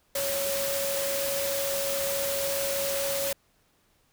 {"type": "tone in noise", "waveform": "sine", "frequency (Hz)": 555, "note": "C#5", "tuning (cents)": 2, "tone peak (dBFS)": -29, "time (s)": [0.15, 3.33], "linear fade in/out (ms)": 5, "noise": "white", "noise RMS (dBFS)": -31, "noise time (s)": [0.15, 3.33], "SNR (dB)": -1, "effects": ["pink hiss -67 dBFS RMS until 4.12 s"]}